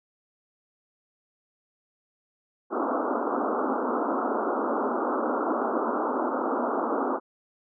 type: band-pass noise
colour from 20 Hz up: pink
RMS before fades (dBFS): -27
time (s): 2.7-7.2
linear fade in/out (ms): 50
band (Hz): 230 to 1400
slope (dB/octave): 96
effects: none